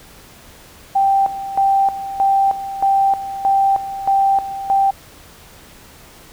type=tone with tremolo; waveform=sine; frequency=784 Hz; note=G5; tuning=in tune; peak=-11 dBFS; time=0.95-4.91 s; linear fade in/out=10 ms; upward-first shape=square; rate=1.6 Hz; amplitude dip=75%; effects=pink hiss -43 dBFS RMS until 6.32 s